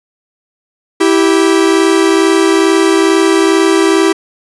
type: tone pair together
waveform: 45% pulse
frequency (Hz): 327.6 / 389.9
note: E4 / G4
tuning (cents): -11 / -9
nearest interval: minor third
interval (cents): 302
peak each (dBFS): -10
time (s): 1-4.13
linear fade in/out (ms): 10
effects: resampled to 24000 Hz + 7-bit